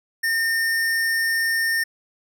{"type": "tone", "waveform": "square", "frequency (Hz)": 1819, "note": "A#6", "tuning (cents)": -43, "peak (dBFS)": -20, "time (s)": [0.23, 1.84], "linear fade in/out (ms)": 10, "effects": []}